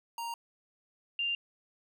square / sine tone pair in turn, 932.3 / 2791 Hz, A#5 / F7, 0 / -2 cents, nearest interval octave + perfect fifth, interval 1898 cents, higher second, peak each -36 / -29 dBFS, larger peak second, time 0.18-0.34 / 1.19-1.35 s, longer neither, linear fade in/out 2 ms, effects none

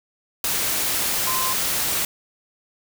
sine tone in noise, 1037 Hz, C6, 16 cents flat, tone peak -25 dBFS, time 1.27-1.53 s, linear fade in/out 2 ms, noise white, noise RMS -23 dBFS, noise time 0.44-2.05 s, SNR -5 dB, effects none

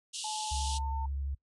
pink band-pass noise, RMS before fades -39 dBFS, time 0.13-0.79 s, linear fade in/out 20 ms, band 2800 to 10000 Hz, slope 96 dB/octave
sine tone with pitch glide, 861 to 898.1 Hz, A5 to A5, -38 to +35 cents, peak -36 dBFS, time 0.24-1.06 s, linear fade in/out 5 ms, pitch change +73 cents, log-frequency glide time 0.56-0.81 s
sine tone with vibrato, 69.1 Hz, C#2, 5 cents flat, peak -32 dBFS, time 0.51-1.35 s, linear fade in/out 10 ms, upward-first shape sine, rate 12 Hz, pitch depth 20 cents each way
effects noise-tail reverb RT60 0.1 s tail -21 dB re dry

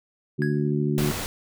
harmonic tone, 73.42 Hz, D2, in tune, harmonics 2 / 3 / 4 / 5, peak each -24 / -27 / -30 / -28 dBFS, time 0.38-1.12 s, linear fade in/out 20 ms
triangle tone with exponential decay, 1661.2 Hz, G#6, in tune, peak -25 dBFS, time 0.42-0.71 s, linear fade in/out 0 ms, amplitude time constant 61 ms
pink noise, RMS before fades -30 dBFS, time 0.98-1.26 s, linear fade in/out 0 ms
effects none

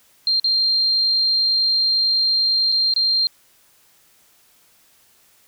sine tone with dropouts, 4183 Hz, C8, 1 cent flat, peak -15 dBFS, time 0.27-3.27 s, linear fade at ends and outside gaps 1 ms, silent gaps 0.398-0.443 / 2.719-2.723 / 2.938-2.962 s, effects white hiss -56 dBFS RMS until 5.47 s

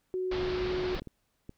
sine tone with pitch glide, 370 to 366 Hz, F#4 to F#4, 0 to -19 cents, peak -29 dBFS, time 0.14-0.95 s, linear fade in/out 0 ms, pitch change -19 cents, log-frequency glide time 0.29-0.41 s
pink low-pass noise, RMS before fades -37 dBFS, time 0.31-1 s, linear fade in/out 5 ms, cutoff 4800 Hz, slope 48 dB/octave
clicks, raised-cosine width 3 ms, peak -29 dBFS, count 4, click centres 0.966 / 1.02 / 1.073 / 1.494 s
effects pink hiss -75 dBFS RMS until 1.57 s

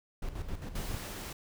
brown noise with tremolo, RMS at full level -35 dBFS, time 0.22-0.98 s, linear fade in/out 5 ms, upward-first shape square, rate 7.5 Hz, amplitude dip 60%
pink noise, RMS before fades -42 dBFS, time 0.75-1.33 s, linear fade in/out 5 ms
effects none

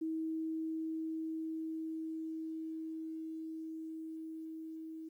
sine tone with level ramp, 320.2 Hz, D#4, 50 cents sharp, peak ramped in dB -34 to -43 dBFS, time 0.01-5.09 s, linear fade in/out 10 ms, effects 12-bit

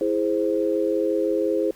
sine chord, E augmented, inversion none, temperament equal, 329.6 / 415.3 / 523.3 Hz, E4 / G#4 / B#4, 0 / 0 / 0 cents, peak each -24 dBFS, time 0.01-1.71 s, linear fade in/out 2 ms, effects pink hiss -52 dBFS RMS until 1.75 s

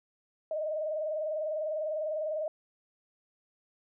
sine tone with vibrato, 619 Hz, D#5, 9 cents flat, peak -30 dBFS, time 0.51-2.48 s, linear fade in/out 2 ms, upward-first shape sine, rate 20 Hz, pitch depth 74 cents each way, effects none

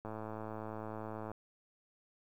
click train, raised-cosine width 1 ms, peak -29 dBFS, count 139, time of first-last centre 0.05-1.316 s, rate 109 Hz, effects 11-bit

